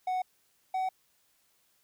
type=tone pair in turn; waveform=triangle; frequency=740 / 752.1 Hz; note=F#5 / F#5; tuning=0 / +28 cents; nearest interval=unison; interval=28 cents; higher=second; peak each=-26 dBFS; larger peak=neither; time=0.07-0.22 / 0.74-0.89 s; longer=neither; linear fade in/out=5 ms; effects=white hiss -70 dBFS RMS until 1.83 s